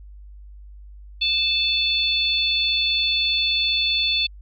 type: harmonic tone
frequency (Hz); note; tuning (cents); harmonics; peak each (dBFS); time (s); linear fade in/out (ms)
877; A5; -6; 3 / 4 / 5; -24 / -21 / -24; 1.21-4.27; 10
effects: added 50 Hz sine -39 dBFS peak until 4.41 s